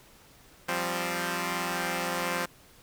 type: chord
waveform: 5% pulse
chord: F suspended second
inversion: none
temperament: equal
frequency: 174.61 / 196 / 261.6 Hz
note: F3 / G3 / C4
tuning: 0 / 0 / 0 cents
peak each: -20 / -24 / -23 dBFS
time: 0.68-2.46 s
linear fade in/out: 10 ms
effects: pink hiss -56 dBFS RMS until 2.82 s